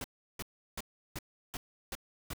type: noise bursts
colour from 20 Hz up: pink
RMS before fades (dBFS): -39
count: 7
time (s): 0.01-2.334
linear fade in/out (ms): 2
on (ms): 32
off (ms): 350
effects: none